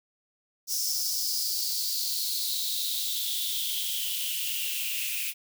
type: noise with high-pass filter sweep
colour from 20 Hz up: blue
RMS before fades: -30 dBFS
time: 0.67-5.34 s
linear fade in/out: 50 ms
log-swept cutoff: 5500 to 2500 Hz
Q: 6.6
effects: none